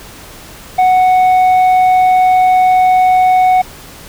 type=tone with tanh clipping; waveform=triangle; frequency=740 Hz; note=F#5; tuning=in tune; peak=-7 dBFS; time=0.78-3.62 s; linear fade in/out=10 ms; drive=9 dB; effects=pink hiss -34 dBFS RMS until 4.08 s